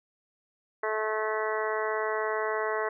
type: harmonic tone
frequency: 216.7 Hz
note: A3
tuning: 26 cents flat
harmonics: 2 / 3 / 4 / 5 / 6 / 7 / 8 / 9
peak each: -31 / -34 / -37 / -34 / -40 / -38 / -40 / -37 dBFS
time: 0.83-2.89 s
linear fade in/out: 5 ms
effects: none